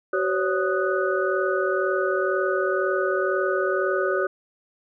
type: tone cluster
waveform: sine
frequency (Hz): 378.9 / 521 / 563 / 1245 / 1484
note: F#4 / C5 / C#5 / D#6 / F#6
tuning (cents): +41 / -7 / +27 / +1 / +5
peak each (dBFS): -24 / -31 / -26 / -29 / -28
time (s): 0.13-4.27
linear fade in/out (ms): 5
effects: none